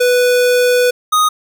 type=tone pair in turn; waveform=square; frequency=493.9 / 1244.6 Hz; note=B4 / D#6; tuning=0 / 0 cents; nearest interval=octave + major third; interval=1600 cents; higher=second; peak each=-10 dBFS; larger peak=neither; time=0-0.91 / 1.12-1.29 s; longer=first; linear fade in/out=10 ms; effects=none